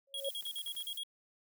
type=tone with exponential growth; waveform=sine; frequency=550 Hz; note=C#5; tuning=14 cents flat; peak=-31 dBFS; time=0.07-0.29 s; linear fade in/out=5 ms; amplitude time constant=46 ms
type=tone bursts; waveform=square; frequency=3300 Hz; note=G#7; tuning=12 cents flat; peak=-38 dBFS; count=9; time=0.14-1.034 s; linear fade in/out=2 ms; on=62 ms; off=42 ms
type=noise; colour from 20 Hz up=violet; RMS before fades=-49 dBFS; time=0.17-0.99 s; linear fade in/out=10 ms
type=clicks; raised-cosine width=0.2 ms; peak=-39 dBFS; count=6; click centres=0.426 / 0.466 / 0.586 / 0.676 / 0.752 / 0.806 s
effects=none